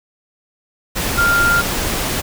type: tone in noise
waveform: sine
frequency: 1396.9 Hz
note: F6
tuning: in tune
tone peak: -12 dBFS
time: 1.17-1.62 s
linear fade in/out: 20 ms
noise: pink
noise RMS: -20 dBFS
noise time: 0.95-2.22 s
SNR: +5 dB
effects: none